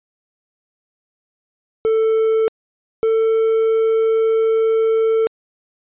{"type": "tone pair in turn", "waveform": "triangle", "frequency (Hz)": [443.2, 446.3], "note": ["A4", "A4"], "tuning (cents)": [13, 25], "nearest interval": "unison", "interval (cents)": 12, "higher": "second", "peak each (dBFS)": -11, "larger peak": "neither", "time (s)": [[1.85, 2.48], [3.03, 5.27]], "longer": "second", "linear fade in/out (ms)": 0, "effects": ["resampled to 8000 Hz"]}